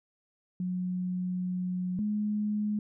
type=tone pair in turn; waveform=sine; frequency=181.8 / 209.9 Hz; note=F#3 / G#3; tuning=-30 / +19 cents; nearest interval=major second; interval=249 cents; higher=second; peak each=-29 / -27 dBFS; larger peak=second; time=0.6-1.99 / 1.99-2.79 s; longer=first; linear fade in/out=2 ms; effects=none